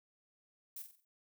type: noise with echo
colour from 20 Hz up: violet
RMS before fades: -45 dBFS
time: 0.76-0.82 s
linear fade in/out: 5 ms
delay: 46 ms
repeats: 5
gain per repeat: -7 dB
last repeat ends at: 1.05 s
effects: none